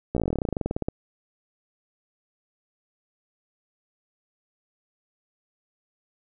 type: slowing click train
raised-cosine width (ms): 2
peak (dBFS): -12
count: 23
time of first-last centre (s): 0.15-0.885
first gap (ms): 15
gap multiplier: 1.07
effects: none